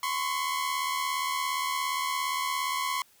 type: tone pair together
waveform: sawtooth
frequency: 1020.7 / 1098 Hz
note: C6 / C#6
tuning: -43 / -17 cents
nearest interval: minor second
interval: 126 cents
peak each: -27 dBFS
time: 0.03-3.02 s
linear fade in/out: 2 ms
effects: white hiss -61 dBFS RMS until 3.2 s